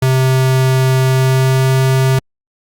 square tone with pitch glide, 130.81 to 131.95 Hz, C3 to C3, 0 to +15 cents, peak -10 dBFS, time 0.02-2.19 s, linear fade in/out 5 ms, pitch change +15 cents, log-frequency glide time 1.04-1.77 s, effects Opus 48 kbps

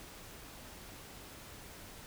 silence, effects pink hiss -51 dBFS RMS until 2.06 s

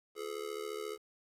square tone with amplitude modulation, 424.8 Hz, G#4, 39 cents sharp, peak -35 dBFS, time 0.15-0.98 s, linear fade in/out 50 ms, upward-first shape sine, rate 74.3 Hz, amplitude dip 90%, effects resampled to 32000 Hz + 11-bit

